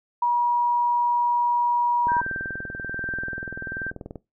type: tone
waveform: sine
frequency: 960 Hz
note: B5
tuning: 49 cents flat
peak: -18 dBFS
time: 0.22-2.21 s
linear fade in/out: 5 ms
type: click train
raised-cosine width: 2 ms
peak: -22 dBFS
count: 44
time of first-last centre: 2.07-4.157 s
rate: 20.6 Hz
type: tone with tremolo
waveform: sine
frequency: 1568 Hz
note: G6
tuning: in tune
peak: -26 dBFS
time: 2.08-3.91 s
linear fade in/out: 10 ms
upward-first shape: triangle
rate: 1.2 Hz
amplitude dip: 60%
effects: noise-tail reverb RT60 0.2 s tail -20 dB re dry